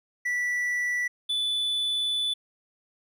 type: tone pair in turn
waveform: triangle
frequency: 1961 / 3481 Hz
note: B6 / A7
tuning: -13 / -19 cents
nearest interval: minor seventh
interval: 994 cents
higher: second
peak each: -23 dBFS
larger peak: neither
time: 0.25-1.08 / 1.29-2.34 s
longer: second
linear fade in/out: 10 ms
effects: none